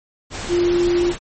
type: tone in noise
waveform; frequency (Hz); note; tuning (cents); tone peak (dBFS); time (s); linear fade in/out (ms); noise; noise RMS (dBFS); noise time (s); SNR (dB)
sine; 349.2; F4; 0; -14; 0.48-1.14; 50; pink; -28; 0.3-1.19; +11
effects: MP3 32 kbps